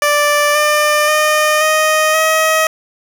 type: tone with pitch steps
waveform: 15% pulse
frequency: 587.3 / 598.6 / 610.1 / 621.9 / 633.8 Hz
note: D5 / D5 / D#5 / D#5 / D#5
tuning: 0 / +33 / -34 / -1 / +32 cents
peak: -4 dBFS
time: 0.02-2.67 s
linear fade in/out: 2 ms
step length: 530 ms
effects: none